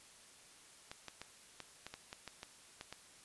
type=clicks; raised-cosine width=0.2 ms; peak=-28 dBFS; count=11; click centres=0.915 / 1.083 / 1.216 / 1.603 / 1.866 / 1.94 / 2.129 / 2.277 / 2.431 / 2.811 / 2.926 s; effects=white hiss -60 dBFS RMS until 3.24 s + resampled to 24000 Hz